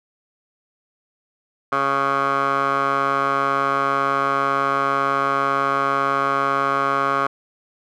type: tone with band-pass filter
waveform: 15% pulse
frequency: 138 Hz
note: C#3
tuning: 7 cents flat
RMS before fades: -20 dBFS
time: 1.72-7.27 s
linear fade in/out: 5 ms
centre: 1100 Hz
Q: 4.5
effects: none